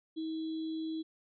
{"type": "tone with sample-and-hold", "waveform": "sine", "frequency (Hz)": 319.4, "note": "D#4", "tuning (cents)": 45, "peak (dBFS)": -34, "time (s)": [0.16, 1.03], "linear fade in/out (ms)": 20, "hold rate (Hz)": 3675, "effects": ["resampled to 11025 Hz"]}